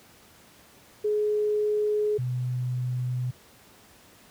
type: tone pair in turn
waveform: sine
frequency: 421.2 / 125.22 Hz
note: G#4 / B2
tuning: +24 / +24 cents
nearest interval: octave + major sixth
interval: 2100 cents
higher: first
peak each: -22 / -25 dBFS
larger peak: first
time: 1.04-2.18 / 2.18-3.31 s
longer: first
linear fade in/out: 10 ms
effects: pink hiss -54 dBFS RMS until 4.3 s + high-pass 80 Hz 12 dB/octave